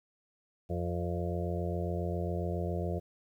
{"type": "harmonic tone with a mistuned harmonic", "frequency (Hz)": 87.31, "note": "F2", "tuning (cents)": 0, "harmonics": [1, 2, 4, 5, 6, 7, 8], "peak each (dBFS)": [-34, -37, -40, -41, -42, -42, -43], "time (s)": [0.69, 3], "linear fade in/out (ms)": 20, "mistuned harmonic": 8, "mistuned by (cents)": -18, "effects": ["11-bit"]}